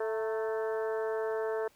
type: harmonic tone with a mistuned harmonic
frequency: 220 Hz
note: A3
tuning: in tune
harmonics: 2 / 3 / 4 / 5 / 6 / 7 / 8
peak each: -31 / -38 / -42 / -46 / -47 / -46 / -48 dBFS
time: 0-1.68 s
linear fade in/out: 5 ms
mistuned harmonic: 4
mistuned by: +46 cents
effects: pink hiss -64 dBFS RMS until 1.75 s + high-pass 60 Hz 12 dB/octave